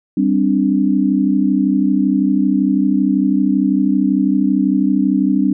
sine chord, G suspended fourth, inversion none, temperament just, 196 / 261.3 / 294 Hz, G3 / C4 / D4, 0 / -2 / +2 cents, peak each -16 dBFS, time 0.17-5.53 s, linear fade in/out 5 ms, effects none

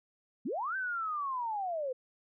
sine linear two-way sweep, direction up then down, 178.7 to 1568 to 493.4 Hz, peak -32 dBFS, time 0.45-1.93 s, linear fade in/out 10 ms, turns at 0.76 s, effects none

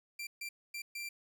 sawtooth tone bursts at uneven times, 2360 Hz, D7, 8 cents sharp, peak -36 dBFS, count 4, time 0.19-0.27 / 0.41-0.49 / 0.74-0.82 / 0.95-1.09 s, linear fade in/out 5 ms, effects none

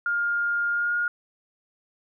sine tone with pitch glide, 1411 to 1426.6 Hz, F6 to F6, +17 to +36 cents, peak -22 dBFS, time 0.06-1.08 s, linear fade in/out 2 ms, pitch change +19 cents, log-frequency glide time 0.71-0.95 s, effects none

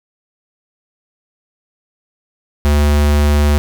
square tone, 73.42 Hz, D2, in tune, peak -10 dBFS, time 2.65-3.58 s, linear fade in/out 0 ms, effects none

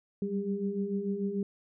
sine tone cluster, 192.8 / 199.6 / 402.5 Hz, G3 / G3 / G4, -28 / +32 / +46 cents, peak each -35 / -33 / -34 dBFS, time 0.22-1.43 s, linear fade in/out 2 ms, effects none

